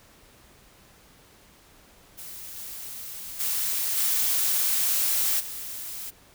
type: noise with level steps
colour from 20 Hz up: blue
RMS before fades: -40 / -38 / -27 / -24 / -36 dBFS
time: 2.17-6.11 s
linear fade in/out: 20 ms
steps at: 2.55 / 3.39 / 3.96 / 5.39 s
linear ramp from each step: 20 ms
effects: pink hiss -55 dBFS RMS until 6.34 s